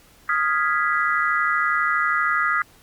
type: chord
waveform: sine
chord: F half-diminished seventh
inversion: third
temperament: equal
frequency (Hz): 1244.5 / 1396.9 / 1661.2 / 1975.5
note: Eb6 / F6 / Ab6 / Cb7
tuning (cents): 0 / 0 / 0 / 0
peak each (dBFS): -22 / -24 / -25 / -25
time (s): 0.29-2.62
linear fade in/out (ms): 2
effects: pink hiss -53 dBFS RMS until 2.82 s + Opus 48 kbps